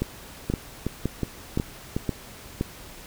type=two click trains; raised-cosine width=3 ms; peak=-11 / -12 dBFS; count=6 / 5; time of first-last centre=0.02-2.611 / 0.5-1.965 s; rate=1.93 / 2.73 Hz; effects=pink hiss -44 dBFS RMS until 3.06 s